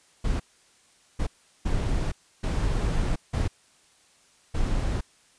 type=noise bursts at uneven times; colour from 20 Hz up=brown; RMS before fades=-25 dBFS; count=6; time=0.24-0.4 / 1.19-1.27 / 1.65-2.12 / 2.43-3.16 / 3.33-3.48 / 4.54-5.01 s; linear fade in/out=10 ms; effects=white hiss -60 dBFS RMS until 5.38 s + resampled to 22050 Hz